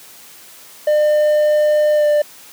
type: tone with pitch glide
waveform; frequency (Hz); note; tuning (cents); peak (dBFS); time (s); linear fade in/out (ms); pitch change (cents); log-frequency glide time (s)
triangle; 602 to 594.1; D5 to D5; +43 to +20; -9; 0.87-2.22; 5; -23; 1.95-2.06
effects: white hiss -41 dBFS RMS until 2.52 s + high-pass 150 Hz 12 dB/octave